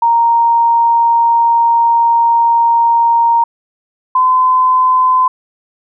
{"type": "tone pair in turn", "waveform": "sine", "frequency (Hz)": [931, 1021.7], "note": ["A#5", "C6"], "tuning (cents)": [-2, -42], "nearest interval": "major second", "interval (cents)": 160, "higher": "second", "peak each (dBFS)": -7, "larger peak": "neither", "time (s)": [[0.02, 3.44], [4.15, 5.28]], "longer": "first", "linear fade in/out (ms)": 5, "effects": []}